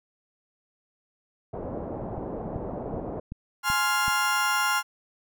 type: low-pass noise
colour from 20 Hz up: white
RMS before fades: -34 dBFS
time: 1.53-3.2 s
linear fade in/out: 5 ms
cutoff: 690 Hz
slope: 24 dB/octave
type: click train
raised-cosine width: 5 ms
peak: -23 dBFS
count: 6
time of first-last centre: 2.18-4.081 s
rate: 2.63 Hz
type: chord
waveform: 35% pulse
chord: F minor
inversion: first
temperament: just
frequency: 838.1 / 1047.7 / 1396.9 Hz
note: Ab5 / C6 / F6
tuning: +16 / +2 / 0 cents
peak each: -28 / -26 / -23 dBFS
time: 3.63-4.83 s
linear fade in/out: 50 ms
effects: none